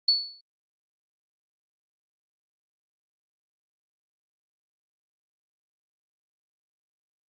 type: tone with exponential decay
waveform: sine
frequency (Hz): 4435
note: C#8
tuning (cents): 0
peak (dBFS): -15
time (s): 0.08-0.41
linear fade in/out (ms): 5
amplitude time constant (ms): 71
effects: Opus 32 kbps